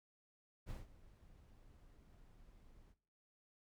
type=noise with ADSR envelope; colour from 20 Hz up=brown; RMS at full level=-44 dBFS; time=0.66-2.95 s; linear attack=39 ms; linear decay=160 ms; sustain=-19 dB; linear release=47 ms; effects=noise-tail reverb RT60 0.5 s tail -18 dB re dry